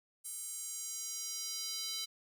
square tone with high-pass filter sweep, 440 Hz, A4, in tune, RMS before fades -41 dBFS, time 0.24-2.06 s, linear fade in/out 20 ms, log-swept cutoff 9000 to 4100 Hz, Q 2.6, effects none

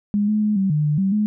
sine tone with pitch steps, 205.6 / 212.8 / 211.2 / 193.3 / 150.6 / 149.1 / 193.3 / 211.1 Hz, G#3 / G#3 / G#3 / G3 / D3 / D3 / G3 / G#3, -17 / +42 / +29 / -24 / +44 / +27 / -24 / +29 cents, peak -16 dBFS, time 0.14-1.26 s, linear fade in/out 0 ms, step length 140 ms, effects none

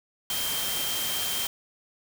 sine tone in noise, 3160 Hz, G7, 13 cents sharp, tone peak -32 dBFS, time 0.3-1.47 s, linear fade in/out 2 ms, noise white, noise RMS -30 dBFS, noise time 0.3-1.47 s, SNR -5 dB, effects none

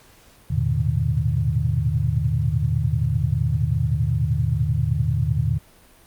sine tone cluster, 80.3 / 102.9 / 116 / 126.2 / 151.3 Hz, E2 / G#2 / A#2 / B2 / D#3, -45 / -16 / -8 / +38 / -48 cents, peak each -25 / -27 / -24 / -25 / -24 dBFS, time 0.5-5.59 s, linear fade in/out 10 ms, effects pink hiss -52 dBFS RMS until 6.06 s + Opus 48 kbps

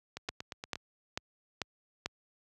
two click trains, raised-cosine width 0.2 ms, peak -16 / -22 dBFS, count 5 / 6, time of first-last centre 0.29-2.06 / 0.17-0.756 s, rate 2.26 / 8.53 Hz, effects high-pass 60 Hz 12 dB/octave

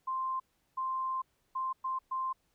sine tone bursts at uneven times, 1046.5 Hz, C6, in tune, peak -31 dBFS, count 5, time 0.07-0.4 / 0.77-1.22 / 1.55-1.73 / 1.84-1.99 / 2.11-2.33 s, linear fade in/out 10 ms, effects pink hiss -75 dBFS RMS until 2.54 s

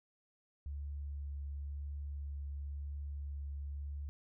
sine tone with vibrato, 71.3 Hz, C#2, 49 cents sharp, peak -39 dBFS, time 0.66-4.09 s, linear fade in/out 0 ms, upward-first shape triangle, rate 0.97 Hz, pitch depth 13 cents each way, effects none

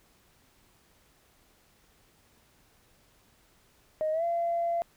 sine tone with pitch glide, 622.3 to 682.6 Hz, D#5 to F5, 0 to -40 cents, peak -25 dBFS, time 4.01-4.82 s, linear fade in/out 0 ms, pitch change +160 cents, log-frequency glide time 4.12-4.24 s, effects tanh soft clip ceiling -21 dBFS + pink hiss -64 dBFS RMS until 4.96 s

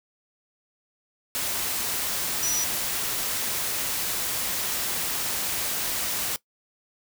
sine tone in noise, 5860 Hz, F#8, 18 cents flat, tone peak -25 dBFS, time 2.43-2.64 s, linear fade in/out 0 ms, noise white, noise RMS -28 dBFS, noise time 1.35-6.36 s, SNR 0 dB, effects noise-tail reverb RT60 0.1 s tail -20 dB re dry

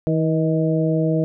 harmonic tone with a mistuned harmonic, 160.3 Hz, E3, 48 cents flat, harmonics 1 / 2 / 3 / 4, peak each -19 / -22 / -24 / -25 dBFS, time 0.07-1.24 s, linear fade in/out 0 ms, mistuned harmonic 4, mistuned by -31 cents, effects none

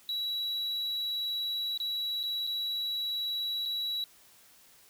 triangle tone with dropouts, 3907 Hz, B7, 19 cents flat, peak -29 dBFS, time 0.09-4.04 s, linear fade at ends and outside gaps 1 ms, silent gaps 1.776-1.801 / 2.231-2.236 / 2.468-2.473 / 3.654-3.658 s, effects white hiss -59 dBFS RMS until 4.89 s

